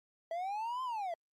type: linear two-way sweep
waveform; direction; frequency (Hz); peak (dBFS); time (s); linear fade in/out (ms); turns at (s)
triangle; up then down; 650 to 1046.5 to 650; -33; 0.31-1.14; 2; 0.83
effects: Opus 48 kbps